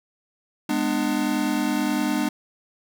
square chord, G# diminished, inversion none, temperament just, 207.7 / 249.2 / 299 Hz, G#3 / B3 / D4, 0 / +16 / +31 cents, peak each -28 / -27 / -25 dBFS, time 0.69-2.29 s, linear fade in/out 5 ms, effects none

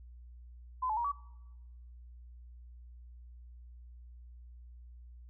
sine tone with pitch steps, 1018 / 865 / 947 / 1141 Hz, C6 / A5 / A#5 / C#6, -48 / -30 / +27 / +50 cents, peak -30 dBFS, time 0.82-1.12 s, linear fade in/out 10 ms, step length 75 ms, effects noise-tail reverb RT60 1.0 s tail -23 dB re dry + added 60 Hz sine -49 dBFS peak until 5.29 s

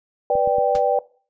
sine chord, G major, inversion first, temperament equal with one note detuned, 493.9 / 589 / 784 Hz, B4 / D5 / G5, 0 / +5 / 0 cents, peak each -20 dBFS, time 0.3-0.99 s, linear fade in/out 2 ms
clicks, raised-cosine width 3 ms, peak -22 dBFS, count 3, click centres 0.354 / 0.475 / 0.584 s
pink noise with exponential decay, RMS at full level -28 dBFS, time 0.75-0.83 s, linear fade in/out 0 ms, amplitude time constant 16 ms
effects noise-tail reverb RT60 0.4 s tail -20 dB re dry + resampled to 16000 Hz

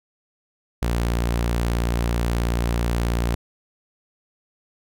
sawtooth tone, 58.5 Hz, A#1, 7 cents sharp, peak -16 dBFS, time 0.82-3.35 s, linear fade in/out 5 ms, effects none

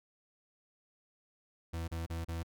40% pulse tone bursts, 82.9 Hz, E2, 10 cents sharp, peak -35 dBFS, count 4, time 1.73-2.432 s, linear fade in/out 10 ms, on 150 ms, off 34 ms, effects none

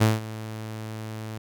sawtooth tone with ADSR envelope, 109.6 Hz, A2, 6 cents flat, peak -11 dBFS, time 0-1.38 s, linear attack 19 ms, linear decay 180 ms, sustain -18 dB, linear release 3 ms, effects none

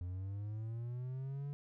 triangle linear sweep, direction up, 87.4 to 144.6 Hz, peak -37 dBFS, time 0.01-1.53 s, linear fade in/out 0 ms, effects none

